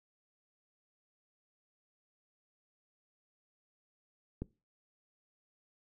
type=click; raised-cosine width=3 ms; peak=-24 dBFS; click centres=4.42 s; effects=noise-tail reverb RT60 0.3 s tail -21 dB re dry